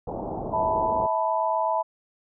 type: low-pass noise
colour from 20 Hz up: white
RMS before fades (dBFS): -32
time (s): 0.07-1.07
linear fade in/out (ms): 5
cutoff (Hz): 870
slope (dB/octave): 48
type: chord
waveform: sine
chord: E suspended fourth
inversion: none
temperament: equal with one note detuned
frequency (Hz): 648.7 / 880 / 987.8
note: E5 / A5 / B5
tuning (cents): -28 / 0 / 0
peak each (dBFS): -26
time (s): 0.52-1.83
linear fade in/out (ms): 20
effects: none